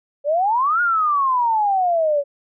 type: exponential two-way sweep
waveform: sine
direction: up then down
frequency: 556 to 1448 to 556 Hz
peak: -15 dBFS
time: 0.24-2.24 s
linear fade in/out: 50 ms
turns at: 0.81 s
effects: none